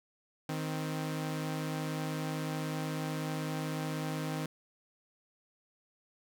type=tone pair together; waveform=sawtooth; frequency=156.18 / 261.6 Hz; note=D#3 / C4; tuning=+7 / 0 cents; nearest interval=major sixth; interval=893 cents; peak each=-31 / -35 dBFS; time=0.49-4.46 s; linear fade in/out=2 ms; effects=none